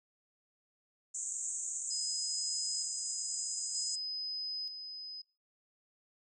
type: band-pass noise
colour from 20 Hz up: pink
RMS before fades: -39 dBFS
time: 1.14-3.96 s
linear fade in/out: 10 ms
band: 6600 to 8200 Hz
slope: 96 dB/octave
type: tone with tremolo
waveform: sine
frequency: 5030 Hz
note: D#8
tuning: 18 cents sharp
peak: -36 dBFS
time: 1.9-5.22 s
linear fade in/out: 10 ms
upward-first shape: square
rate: 0.54 Hz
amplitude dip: 50%
effects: noise-tail reverb RT60 0.3 s tail -19 dB re dry